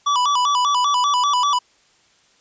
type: tone with vibrato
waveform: square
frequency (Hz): 1068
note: C6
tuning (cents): +35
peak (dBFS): -16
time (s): 0.06-1.59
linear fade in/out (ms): 10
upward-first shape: square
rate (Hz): 5.1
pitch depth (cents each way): 130
effects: white hiss -57 dBFS RMS until 2.4 s + resampled to 16000 Hz